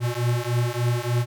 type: beating tone pair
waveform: square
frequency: 118.9 / 122.3 Hz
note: A#2 / B2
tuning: +35 / -16 cents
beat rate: 3.4 Hz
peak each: -25 dBFS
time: 0-1.26 s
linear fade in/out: 50 ms
effects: none